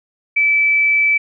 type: tone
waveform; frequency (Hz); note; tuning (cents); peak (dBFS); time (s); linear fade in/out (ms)
sine; 2311; D7; -28; -11; 0.36-1.18; 10
effects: none

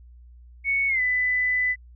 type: tone with pitch glide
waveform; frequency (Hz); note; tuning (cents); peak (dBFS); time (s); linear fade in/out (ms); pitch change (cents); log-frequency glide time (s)
sine; 2217 to 1998.1; C#7 to B6; 0 to +20; -20; 0.64-1.76; 50; -180; 0.88-1.01
effects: added 60 Hz sine -45 dBFS peak until 1.95 s

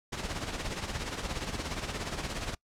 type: noise with tremolo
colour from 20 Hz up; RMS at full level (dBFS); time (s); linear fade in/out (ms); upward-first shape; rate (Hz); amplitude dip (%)
pink; -33; 0.12-2.55; 10; sine; 17; 60
effects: noise-tail reverb RT60 0.1 s tail -24 dB re dry + low-pass 7000 Hz 12 dB/octave

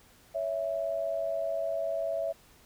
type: tone pair together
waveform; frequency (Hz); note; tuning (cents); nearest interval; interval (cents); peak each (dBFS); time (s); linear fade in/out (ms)
sine; 558.9 / 659.3; C#5 / E5; +14 / 0; minor third; 286; -34 / -30; 0.34-2.33; 20
effects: pink hiss -59 dBFS RMS until 2.65 s

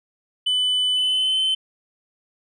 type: tone with pitch glide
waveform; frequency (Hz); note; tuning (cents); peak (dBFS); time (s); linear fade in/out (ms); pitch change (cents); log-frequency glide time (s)
sine; 3000 to 3067; F#7 to G7; +23 to -38; -15; 0.46-1.55; 10; +39; 0.94-1.4
effects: tanh soft clip ceiling -17 dBFS

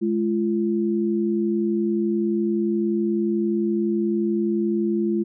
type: tone pair together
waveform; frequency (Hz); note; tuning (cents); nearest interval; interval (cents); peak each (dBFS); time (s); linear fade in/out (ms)
sine; 211.1 / 342.7; G#3 / F4; +29 / -33; minor sixth; 838; -22; 0.01-5.24; 20
effects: none

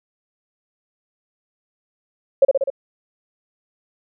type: tone with echo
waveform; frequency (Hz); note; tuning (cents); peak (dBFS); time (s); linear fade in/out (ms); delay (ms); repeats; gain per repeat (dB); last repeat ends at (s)
sine; 545; C#5; -29; -7; 2.42-2.45; 5; 63; 4; -3; 2.702
effects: none

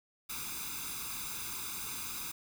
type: noise with comb filter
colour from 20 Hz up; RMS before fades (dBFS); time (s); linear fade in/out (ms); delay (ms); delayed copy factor
white; -40; 0.29-2.32; 10; 0.81; +1
effects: none

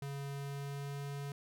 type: tone with pitch glide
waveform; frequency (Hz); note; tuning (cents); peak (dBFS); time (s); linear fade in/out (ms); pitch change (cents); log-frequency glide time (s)
square; 140 to 141.3; C#3 to C#3; +18 to +34; -40; 0.02-1.32; 2; +16; 0.27-1.03
effects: none

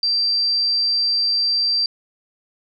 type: tone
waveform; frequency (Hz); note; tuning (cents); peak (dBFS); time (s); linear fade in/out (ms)
sine; 4699; D8; 0; -16; 0.03-1.86; 2
effects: none

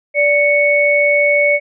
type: tone pair together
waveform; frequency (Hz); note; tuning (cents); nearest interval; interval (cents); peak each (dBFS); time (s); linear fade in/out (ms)
sine; 582.8 / 2217; D5 / C#7; -13 / 0; octave + major seventh; 2313; -13 / -12; 0.14-1.6; 50
effects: none

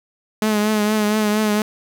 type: tone with vibrato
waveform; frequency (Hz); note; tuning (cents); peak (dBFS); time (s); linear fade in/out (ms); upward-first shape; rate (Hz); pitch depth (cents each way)
sawtooth; 212.4; G#3; +39; -12; 0.42-1.62; 2; triangle; 4.3; 46
effects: 7-bit

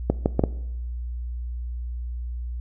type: clicks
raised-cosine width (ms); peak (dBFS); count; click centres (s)
2; -5; 4; 0.1 / 0.259 / 0.394 / 0.438
effects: noise-tail reverb RT60 0.9 s tail -19 dB re dry + added 60 Hz sine -28 dBFS peak until 2.6 s

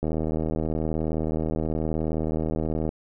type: click train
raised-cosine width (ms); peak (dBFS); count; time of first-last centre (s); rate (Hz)
2; -14; 227; 0.03-2.891; 79
effects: none

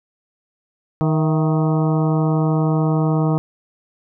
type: harmonic tone with a mistuned harmonic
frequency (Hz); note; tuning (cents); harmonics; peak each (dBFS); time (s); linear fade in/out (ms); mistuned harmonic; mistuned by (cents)
156.5; D#3; +10; 1 / 2 / 3 / 4 / 5 / 6 / 7 / 8; -16 / -22 / -26 / -28 / -30 / -32 / -33 / -34; 1.01-3.38; 0; 4; +72
effects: none

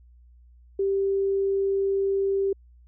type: tone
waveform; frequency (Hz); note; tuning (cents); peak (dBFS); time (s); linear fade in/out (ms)
sine; 392; G4; 0; -21; 0.79-2.53; 5
effects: added 60 Hz sine -50 dBFS peak until 2.87 s

